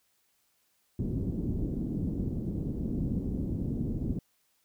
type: low-pass noise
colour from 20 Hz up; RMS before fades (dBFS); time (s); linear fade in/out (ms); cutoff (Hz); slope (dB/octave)
white; -32; 0.99-4.19; 2; 280; 24
effects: white hiss -72 dBFS RMS until 4.64 s